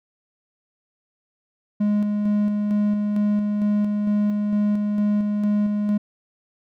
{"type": "tone with tremolo", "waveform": "triangle", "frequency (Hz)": 207.7, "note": "G#3", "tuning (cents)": 0, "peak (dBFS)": -15, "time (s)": [1.8, 5.98], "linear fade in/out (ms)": 10, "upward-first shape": "square", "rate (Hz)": 2.2, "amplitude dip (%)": 30, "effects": []}